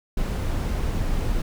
brown noise, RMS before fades -24 dBFS, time 0.17-1.42 s, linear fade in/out 5 ms, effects none

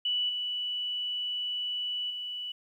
sine tone with level steps, 2960 Hz, F#7, in tune, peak -26 / -30 / -34 dBFS, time 0.05-2.52 s, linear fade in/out 5 ms, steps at 0.29 / 2.1 s, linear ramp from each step 5 ms, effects 11-bit

